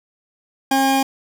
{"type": "tone pair together", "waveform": "40% pulse", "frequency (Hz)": [269.3, 809], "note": ["C#4", "G#5"], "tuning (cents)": [-50, -46], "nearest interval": "octave + perfect fifth", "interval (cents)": 1904, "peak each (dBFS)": -17, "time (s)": [0.71, 1.03], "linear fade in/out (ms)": 5, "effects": []}